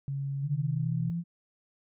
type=tone with pitch glide; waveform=sine; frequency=138.59 to 126.36 Hz; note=C#3 to B2; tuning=0 to +40 cents; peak=-30 dBFS; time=0.08-1.1 s; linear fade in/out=0 ms; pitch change=-160 cents; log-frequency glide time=0.5-0.84 s
type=linear sweep; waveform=sine; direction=up; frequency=146.6 to 172.1 Hz; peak=-29 dBFS; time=0.42-1.24 s; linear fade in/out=50 ms
effects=none